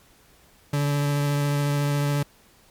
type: tone with vibrato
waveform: 40% pulse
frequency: 144.2 Hz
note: D3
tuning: 31 cents flat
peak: -20 dBFS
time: 0.73-2.23 s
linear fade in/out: 5 ms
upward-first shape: triangle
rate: 14 Hz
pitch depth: 13 cents each way
effects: pink hiss -56 dBFS RMS until 2.7 s + MP3 96 kbps